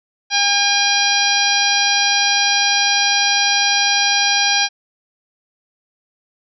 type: harmonic tone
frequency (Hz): 808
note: G#5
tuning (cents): -48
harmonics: 1 / 2 / 3 / 4 / 5 / 6 / 7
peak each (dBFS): -21 / -21 / -21 / -21 / -21 / -21 / -21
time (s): 0.3-4.69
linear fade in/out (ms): 50
effects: none